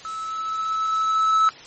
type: tone with level ramp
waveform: triangle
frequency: 1304 Hz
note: E6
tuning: 19 cents flat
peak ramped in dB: -27 to -12 dBFS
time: 0.05-1.49 s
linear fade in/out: 0 ms
effects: white hiss -42 dBFS RMS until 1.66 s + MP3 32 kbps